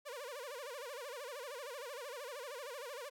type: tone with vibrato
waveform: sawtooth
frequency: 528 Hz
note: C5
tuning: 16 cents sharp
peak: -40 dBFS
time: 0.05-3.1 s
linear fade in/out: 20 ms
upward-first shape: sine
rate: 13 Hz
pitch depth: 210 cents each way
effects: none